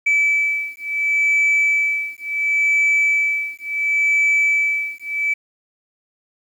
sine beating tone pair, 2306 / 2306.71 Hz, D7 / D7, -32 / -32 cents, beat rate 0.71 Hz, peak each -17 dBFS, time 0.06-5.34 s, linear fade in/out 10 ms, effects tanh soft clip ceiling -11 dBFS + 8-bit

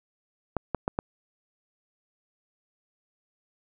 clicks, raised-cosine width 1 ms, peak -12 dBFS, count 4, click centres 0.567 / 0.747 / 0.879 / 0.989 s, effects none

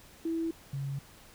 sine tone pair in turn, 328.5 / 138.12 Hz, E4 / C#3, -6 / -6 cents, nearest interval octave + minor third, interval 1500 cents, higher first, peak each -29 / -32 dBFS, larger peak first, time 0.25-0.51 / 0.73-0.99 s, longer neither, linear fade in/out 5 ms, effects pink hiss -55 dBFS RMS until 1.34 s

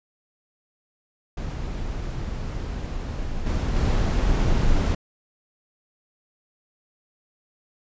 brown noise with level steps, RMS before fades -29 / -23 / -20 dBFS, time 1.37-4.95 s, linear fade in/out 5 ms, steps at 3.46 / 3.76 s, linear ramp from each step 5 ms, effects resampled to 16000 Hz

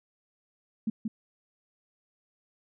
sine tone with echo, 220 Hz, A3, in tune, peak -25 dBFS, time 0.87-0.9 s, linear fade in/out 5 ms, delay 180 ms, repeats 1, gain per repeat -3 dB, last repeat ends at 1.08 s, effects none

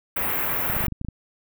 white band-stop noise, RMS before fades -25 dBFS, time 0.16-0.87 s, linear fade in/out 5 ms, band 2300 to 14000 Hz, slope 24 dB/octave
clicks, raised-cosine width 5 ms, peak -18 dBFS, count 9, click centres 0.7 / 0.767 / 0.807 / 0.841 / 0.883 / 0.923 / 1.014 / 1.048 / 1.086 s
effects none

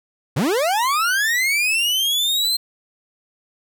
40% pulse linear sweep, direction up, 106.8 to 4169 Hz, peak -16 dBFS, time 0.36-2.57 s, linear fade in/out 10 ms, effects none

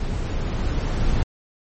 brown noise with level ramp, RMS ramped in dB -25 to -20 dBFS, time 0-1.23 s, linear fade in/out 2 ms, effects MP3 32 kbps

